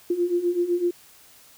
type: beating tone pair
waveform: sine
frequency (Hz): 345 / 352.9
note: F4 / F4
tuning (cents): -21 / +18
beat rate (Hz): 7.9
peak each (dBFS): -26 / -22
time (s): 0.1-0.91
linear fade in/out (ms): 5
effects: white hiss -52 dBFS RMS until 1.57 s